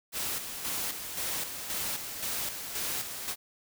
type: noise with tremolo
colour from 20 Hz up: white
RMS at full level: -33 dBFS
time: 0.12-3.36 s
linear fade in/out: 50 ms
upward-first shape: square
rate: 1.9 Hz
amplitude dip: 50%
effects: none